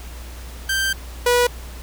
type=tone pair in turn; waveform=sawtooth; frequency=1568 / 487.2 Hz; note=G6 / B4; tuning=0 / -24 cents; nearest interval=octave + minor sixth; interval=2024 cents; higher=first; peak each=-15 / -10 dBFS; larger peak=second; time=0.69-0.93 / 1.26-1.47 s; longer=first; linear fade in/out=5 ms; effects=added 60 Hz sine -33 dBFS peak until 1.82 s + pink hiss -41 dBFS RMS until 1.82 s